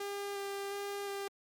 sawtooth tone with vibrato, 400 Hz, G4, 35 cents sharp, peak -33 dBFS, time 0-1.28 s, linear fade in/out 5 ms, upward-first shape square, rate 1.4 Hz, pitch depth 10 cents each way, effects MP3 96 kbps

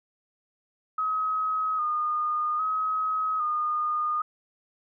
sine tone with vibrato, 1247 Hz, D#6, 3 cents sharp, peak -24 dBFS, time 0.98-4.22 s, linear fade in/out 5 ms, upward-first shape square, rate 0.62 Hz, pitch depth 34 cents each way, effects none

